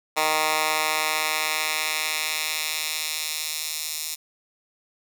10% pulse tone with high-pass filter sweep, 155.56 Hz, D#3, in tune, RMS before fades -26 dBFS, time 0.16-4.16 s, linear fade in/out 20 ms, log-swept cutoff 900 to 5500 Hz, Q 0.85, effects none

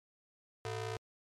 sawtooth ring-modulated tone, 276.7 Hz, C#4, 3 cents flat, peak -30 dBFS, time 0.65-0.97 s, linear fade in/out 2 ms, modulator 168 Hz, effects low-pass 8000 Hz 12 dB/octave + MP3 96 kbps

